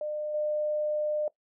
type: tone with level steps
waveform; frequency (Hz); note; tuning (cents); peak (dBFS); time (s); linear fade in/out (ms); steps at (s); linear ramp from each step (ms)
sine; 603; D5; +46; -30 / -26; 0.01-1.28; 2; 0.34; 5
effects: noise-tail reverb RT60 0.1 s tail -19 dB re dry